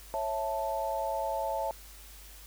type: chord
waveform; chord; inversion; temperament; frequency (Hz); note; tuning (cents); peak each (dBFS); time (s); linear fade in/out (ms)
sine; A major; first; just; 550 / 660 / 880; C#5 / E5 / A5; -14 / +2 / 0; -35 / -34 / -33; 0.14-1.71; 0
effects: added 50 Hz sine -50 dBFS peak until 2.46 s + white hiss -52 dBFS RMS until 2.46 s